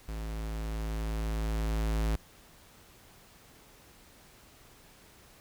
square tone with level ramp, 54.3 Hz, A1, 22 cents flat, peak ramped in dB -36 to -27 dBFS, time 0.08-2.16 s, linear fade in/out 5 ms, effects pink hiss -57 dBFS RMS until 5.4 s

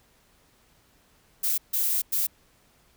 violet noise bursts at uneven times, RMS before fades -25 dBFS, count 3, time 1.43-1.58 / 1.73-2.02 / 2.12-2.27 s, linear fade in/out 10 ms, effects pink hiss -62 dBFS RMS until 2.96 s

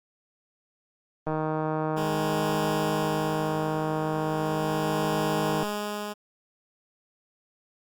click train, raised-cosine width 1 ms, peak -15 dBFS, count 681, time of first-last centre 1.27-5.629 s, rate 156 Hz
10% pulse tone with tremolo, 208 Hz, G#3, 3 cents sharp, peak -19 dBFS, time 1.96-6.14 s, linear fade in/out 20 ms, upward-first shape sine, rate 0.37 Hz, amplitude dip 75%
effects Opus 32 kbps

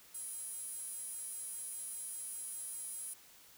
square tone with high-pass filter, 447.5 Hz, A4, 29 cents sharp, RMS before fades -44 dBFS, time 0.14-3.14 s, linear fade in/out 10 ms, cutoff 10000 Hz, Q 8, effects white hiss -60 dBFS RMS until 3.57 s

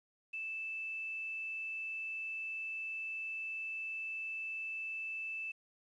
sine tone with quantisation, 2637 Hz, E7, in tune, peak -38 dBFS, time 0.33-5.52 s, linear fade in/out 10 ms, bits 11, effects resampled to 22050 Hz

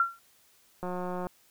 sine tone with exponential decay, 1369 Hz, F6, 35 cents flat, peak -18 dBFS, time 0-0.19 s, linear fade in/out 2 ms, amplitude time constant 40 ms
click train, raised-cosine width 1 ms, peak -22 dBFS, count 80, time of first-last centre 0.83-1.269 s, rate 180 Hz
effects white hiss -63 dBFS RMS until 1.5 s

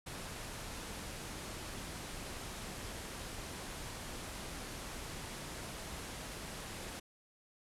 pink low-pass noise, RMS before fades -45 dBFS, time 0.06-7 s, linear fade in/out 10 ms, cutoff 12000 Hz, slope 48 dB/octave, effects none

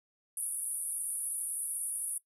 white band-pass noise, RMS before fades -36 dBFS, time 0.37-2.18 s, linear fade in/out 2 ms, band 9400 to 11000 Hz, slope 96 dB/octave, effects noise-tail reverb RT60 0.1 s tail -19 dB re dry

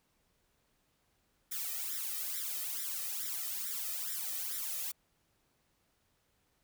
blue noise with flanger, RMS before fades -38 dBFS, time 1.51-4.92 s, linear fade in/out 10 ms, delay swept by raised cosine 0.54 to 1.64 ms, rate 2.3 Hz, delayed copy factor +0.9, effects pink hiss -75 dBFS RMS until 6.63 s

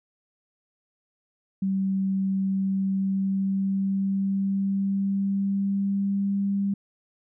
sine tone with pitch glide, 192.8 to 198.56 Hz, G3 to G3, -28 to +22 cents, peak -22 dBFS, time 1.62-6.74 s, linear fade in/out 5 ms, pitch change +50 cents, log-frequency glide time 2.7-6.38 s, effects none

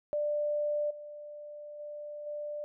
sine tone with level steps, 592 Hz, D5, 14 cents sharp, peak -28 / -42 / -39 / -35 dBFS, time 0.13-2.64 s, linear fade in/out 0 ms, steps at 0.9 / 1.79 / 2.26 s, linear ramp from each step 10 ms, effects none

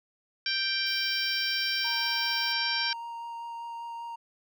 harmonic tone, 784 Hz, G5, in tune, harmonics 2 / 3 / 4 / 5 / 6 / 7, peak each -33 / -34 / -34 / -37 / -33 / -33 dBFS, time 0.46-2.93 s, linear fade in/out 2 ms
violet noise, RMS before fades -49 dBFS, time 0.86-2.53 s, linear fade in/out 10 ms
triangle tone with vibrato, 932.3 Hz, A#5, in tune, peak -34 dBFS, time 1.84-4.16 s, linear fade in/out 10 ms, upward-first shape sine, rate 5.1 Hz, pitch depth 8 cents each way
effects none

